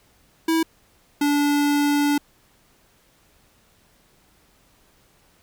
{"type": "tone pair in turn", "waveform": "square", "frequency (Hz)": [325.3, 289.7], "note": ["E4", "D4"], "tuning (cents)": [-23, -24], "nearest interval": "major second", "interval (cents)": 201, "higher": "first", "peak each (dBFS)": -18, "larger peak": "neither", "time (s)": [[0.48, 0.63], [1.21, 2.18]], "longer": "second", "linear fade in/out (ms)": 5, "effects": ["pink hiss -59 dBFS RMS until 5.42 s"]}